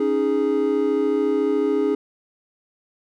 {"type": "chord", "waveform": "triangle", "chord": "C# suspended second", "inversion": "none", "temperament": "equal", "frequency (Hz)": [277.2, 311.1, 415.3], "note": ["C#4", "D#4", "G#4"], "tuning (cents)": [0, 0, 0], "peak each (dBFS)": [-22, -22, -18], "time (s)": [0, 1.95], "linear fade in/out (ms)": 5, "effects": []}